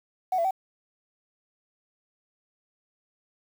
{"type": "tone with pitch steps", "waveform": "sine", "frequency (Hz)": [744, 675, 764], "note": ["F#5", "E5", "G5"], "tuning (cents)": [9, 41, -45], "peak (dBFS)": -21, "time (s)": [0.32, 0.509], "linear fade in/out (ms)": 5, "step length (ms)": 63, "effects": ["tanh soft clip ceiling -18 dBFS", "8-bit"]}